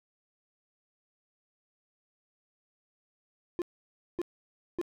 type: tone bursts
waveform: triangle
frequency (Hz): 349.2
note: F4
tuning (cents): 0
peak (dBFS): -26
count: 3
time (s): 3.59-4.814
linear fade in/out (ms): 0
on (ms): 28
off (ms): 570
effects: none